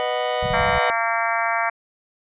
sawtooth chord, B major, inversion none, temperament just, 493.9 / 617.4 / 740.8 Hz, B4 / D#5 / F#5, 0 / -14 / +2 cents, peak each -21 dBFS, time 0-0.9 s, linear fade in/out 0 ms
white low-pass noise, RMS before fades -29 dBFS, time 0.42-0.79 s, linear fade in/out 10 ms, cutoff 200 Hz, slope 96 dB/octave
harmonic tone, 228.9 Hz, A#3, 31 cents flat, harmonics 3 / 4 / 5 / 6 / 7 / 8 / 9 / 10, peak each -25 / -26 / -27 / -28 / -28 / -29 / -30 / -30 dBFS, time 0.53-1.7 s, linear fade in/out 10 ms
effects resampled to 8000 Hz

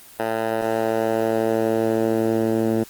10% pulse tone with band-pass filter sweep, 112.3 Hz, A2, 36 cents sharp, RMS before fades -21 dBFS, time 0.19-2.84 s, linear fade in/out 10 ms, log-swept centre 870 to 280 Hz, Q 1.1, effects white hiss -45 dBFS RMS until 2.89 s + Opus 24 kbps

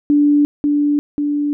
sine tone with echo, 291.8 Hz, D4, 11 cents flat, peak -9 dBFS, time 0.1-0.45 s, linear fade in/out 0 ms, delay 540 ms, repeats 2, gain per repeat -3 dB, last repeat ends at 1.53 s, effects none

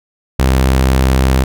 sawtooth tone, 65.41 Hz, C2, in tune, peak -5 dBFS, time 0.39-1.44 s, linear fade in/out 5 ms, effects none

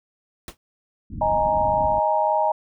pink noise with exponential decay, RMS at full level -31 dBFS, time 0.48-0.57 s, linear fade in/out 1 ms, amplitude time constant 18 ms
pink low-pass noise, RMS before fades -32 dBFS, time 1.1-2 s, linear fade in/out 10 ms, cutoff 290 Hz, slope 48 dB/octave
sine chord, D# suspended fourth, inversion none, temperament just, 622.3 / 829.7 / 933.4 Hz, D#5 / G#5 / A#5, 0 / -2 / +2 cents, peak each -22 dBFS, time 1.21-2.52 s, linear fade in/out 5 ms
effects none

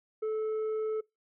sine tone with tanh clipping, 435.2 Hz, A4, 19 cents flat, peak -30 dBFS, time 0.22-1.01 s, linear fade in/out 10 ms, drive 4 dB, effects noise-tail reverb RT60 0.2 s tail -24 dB re dry

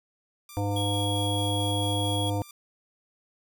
5% pulse tone with tremolo, 1184 Hz, D6, 14 cents sharp, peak -32 dBFS, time 0.49-2.51 s, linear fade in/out 2 ms, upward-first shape square, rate 4.5 Hz, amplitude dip 35%
harmonic tone, 101.5 Hz, G#2, 39 cents flat, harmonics 1 / 3 / 5 / 7 / 9, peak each -27 / -32 / -34 / -35 / -37 dBFS, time 0.57-2.42 s, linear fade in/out 0 ms
square tone, 3322 Hz, G#7, in tune, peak -31 dBFS, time 0.76-2.3 s, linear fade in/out 5 ms
effects none

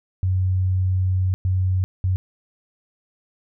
sine tone bursts at uneven times, 93 Hz, F#2, 9 cents sharp, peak -17 dBFS, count 3, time 0.23-1.34 / 1.45-1.84 / 2.04-2.16 s, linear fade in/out 0 ms, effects none

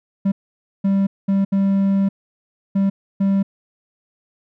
triangle tone bursts at uneven times, 196 Hz, G3, in tune, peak -12 dBFS, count 6, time 0.25-0.32 / 0.84-1.07 / 1.28-1.45 / 1.52-2.09 / 2.75-2.9 / 3.2-3.43 s, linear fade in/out 10 ms, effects none

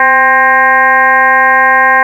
sine tone with frequency modulation, 1323 Hz, E6, 6 cents sharp, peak -4 dBFS, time 0-2.03 s, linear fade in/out 2 ms, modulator 268 Hz, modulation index 2.4, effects 7-bit

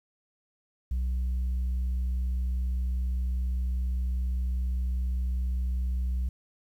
sine tone, 62.5 Hz, B1, 21 cents sharp, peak -23 dBFS, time 0.91-6.29 s, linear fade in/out 5 ms, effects tanh soft clip ceiling -25 dBFS + 10-bit

